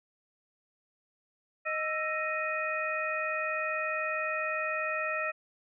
harmonic tone with a mistuned harmonic, 622.3 Hz, D#5, in tune, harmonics 1 / 2 / 3 / 4, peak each -35 / -35 / -35 / -35 dBFS, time 1.65-5.32 s, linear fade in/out 20 ms, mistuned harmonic 2, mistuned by +110 cents, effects none

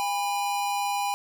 square tone pair together, 811 / 988.4 Hz, G#5 / B5, -41 / +1 cents, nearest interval minor third, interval 342 cents, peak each -27 / -32 dBFS, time 0-1.14 s, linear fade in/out 0 ms, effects none

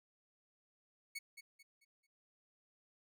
sawtooth tone with echo, 2217 Hz, C#7, in tune, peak -38 dBFS, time 1.15-1.19 s, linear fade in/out 10 ms, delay 220 ms, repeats 4, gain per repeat -9 dB, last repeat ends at 2.07 s, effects none

